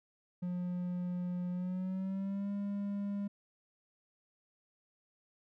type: tone with pitch glide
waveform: triangle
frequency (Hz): 178.5 to 201.5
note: F3 to G3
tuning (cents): +38 to +48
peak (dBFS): -32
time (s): 0.42-3.28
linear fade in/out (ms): 10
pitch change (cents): +210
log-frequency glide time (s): 1.51-2.51
effects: none